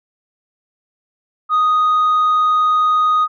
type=tone; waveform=sine; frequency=1244.5 Hz; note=D#6; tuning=in tune; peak=-9 dBFS; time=1.49-3.28 s; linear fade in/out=50 ms; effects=tanh soft clip ceiling -10 dBFS